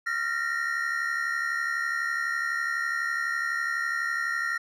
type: tone cluster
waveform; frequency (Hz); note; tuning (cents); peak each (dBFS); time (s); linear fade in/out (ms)
triangle; 1381 / 1822 / 1894; F6 / A#6 / A#6; -20 / -40 / +27; -29; 0.06-4.58; 10
effects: none